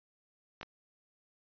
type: clicks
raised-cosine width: 0.3 ms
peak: -26 dBFS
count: 2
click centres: 0.612 / 0.63 s
effects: resampled to 11025 Hz